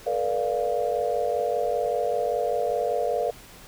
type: chord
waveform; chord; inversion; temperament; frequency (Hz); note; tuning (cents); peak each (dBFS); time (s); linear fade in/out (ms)
sine; B half-diminished seventh; third; equal with one note detuned; 440 / 485.1 / 587.3 / 698.5; A4 / B4 / D5 / F5; 0 / -31 / 0 / 0; -30 / -27 / -28 / -28; 0.06-3.31; 10
effects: pink hiss -47 dBFS RMS until 3.67 s